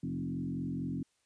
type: tone with frequency modulation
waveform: sine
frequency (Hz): 211.9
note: G#3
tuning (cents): +35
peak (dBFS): -33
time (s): 0.03-1.03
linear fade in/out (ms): 5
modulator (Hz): 44.4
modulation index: 1.9
effects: white hiss -75 dBFS RMS until 1.25 s + resampled to 22050 Hz